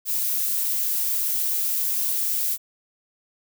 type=noise; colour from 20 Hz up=violet; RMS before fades=-24 dBFS; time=0.05-2.58 s; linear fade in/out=50 ms; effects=none